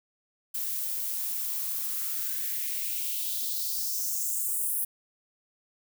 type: noise with high-pass filter sweep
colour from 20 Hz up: violet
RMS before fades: -31 dBFS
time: 0.54-4.85 s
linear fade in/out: 10 ms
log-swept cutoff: 390 to 11000 Hz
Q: 3
effects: none